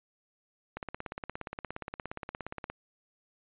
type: click train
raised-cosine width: 0.5 ms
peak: -22 dBFS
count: 34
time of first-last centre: 0.77-2.7 s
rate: 17.1 Hz
effects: resampled to 8000 Hz

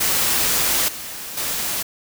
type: noise with level steps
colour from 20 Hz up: white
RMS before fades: -19 / -32 / -24 dBFS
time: 0-1.83 s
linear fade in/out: 10 ms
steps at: 0.88 / 1.37 s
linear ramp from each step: 5 ms
effects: none

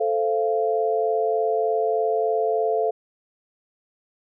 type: chord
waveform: sine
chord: F major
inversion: first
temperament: equal with one note detuned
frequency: 440 / 523.3 / 687.6 Hz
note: A4 / C5 / F5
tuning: 0 / 0 / -27 cents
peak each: -22 / -28 / -23 dBFS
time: 0-2.91 s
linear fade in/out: 10 ms
effects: none

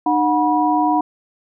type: tone cluster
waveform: sine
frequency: 303.7 / 732 / 971 Hz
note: D#4 / F#5 / B5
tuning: -42 / -19 / -30 cents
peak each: -18 dBFS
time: 0.06-1.01 s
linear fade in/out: 5 ms
effects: none

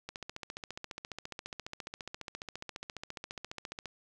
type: click train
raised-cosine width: 0.2 ms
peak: -23 dBFS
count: 56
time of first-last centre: 0.09-3.857 s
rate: 14.6 Hz
effects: none

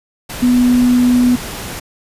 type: tone in noise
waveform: sine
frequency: 246.9 Hz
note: B3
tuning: in tune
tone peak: -8 dBFS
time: 0.42-1.36 s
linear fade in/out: 10 ms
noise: pink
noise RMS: -26 dBFS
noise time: 0.29-1.8 s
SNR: +15 dB
effects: resampled to 32000 Hz

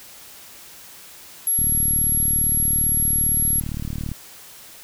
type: tone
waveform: sine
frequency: 11250 Hz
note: F9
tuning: 12 cents sharp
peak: -17 dBFS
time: 1.47-3.6 s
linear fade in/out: 2 ms
type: click train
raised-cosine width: 5 ms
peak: -16 dBFS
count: 96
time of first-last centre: 1.59-4.117 s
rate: 37.6 Hz
effects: white hiss -43 dBFS RMS until 4.83 s

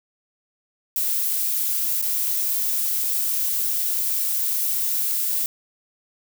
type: noise with dropouts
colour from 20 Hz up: violet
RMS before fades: -23 dBFS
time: 0.96-5.46 s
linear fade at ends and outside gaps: 1 ms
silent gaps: 2.016-2.024 s
effects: none

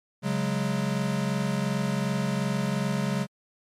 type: chord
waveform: square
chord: C# suspended fourth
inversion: none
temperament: equal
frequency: 138.59 / 185 / 207.7 Hz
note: C#3 / F#3 / G#3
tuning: 0 / 0 / 0 cents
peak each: -30 dBFS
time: 0.22-3.27 s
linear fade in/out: 50 ms
effects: low-pass 10000 Hz 12 dB/octave + MP3 96 kbps

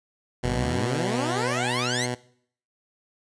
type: exponential sweep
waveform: 15% pulse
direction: up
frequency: 40.66 to 2210 Hz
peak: -20 dBFS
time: 0.43-2.07 s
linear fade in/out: 20 ms
type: tone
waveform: 10% pulse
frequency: 123.5 Hz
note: B2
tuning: in tune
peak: -18 dBFS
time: 0.43-2.15 s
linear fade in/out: 10 ms
effects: noise-tail reverb RT60 0.6 s tail -20 dB re dry + resampled to 22050 Hz

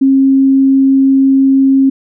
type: tone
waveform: sine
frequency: 269.4 Hz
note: C#4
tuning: 49 cents flat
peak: -5 dBFS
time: 0.01-1.9 s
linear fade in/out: 10 ms
effects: none

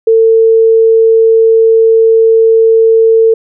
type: tone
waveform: sine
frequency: 450 Hz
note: A4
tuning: 39 cents sharp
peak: -3 dBFS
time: 0.07-3.34 s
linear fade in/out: 5 ms
effects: none

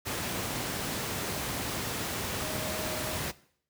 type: tone in noise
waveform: sine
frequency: 622.3 Hz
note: D#5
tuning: in tune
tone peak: -39 dBFS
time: 2.41-3.18 s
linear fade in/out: 20 ms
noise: pink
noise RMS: -33 dBFS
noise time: 0.05-3.32 s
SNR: -9 dB
effects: noise-tail reverb RT60 0.6 s tail -19 dB re dry + high-pass 80 Hz 12 dB/octave

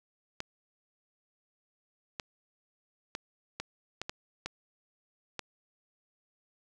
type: clicks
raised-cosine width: 0.2 ms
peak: -18 dBFS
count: 8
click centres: 0.404 / 2.198 / 3.151 / 3.6 / 4.016 / 4.095 / 4.46 / 5.393 s
effects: none

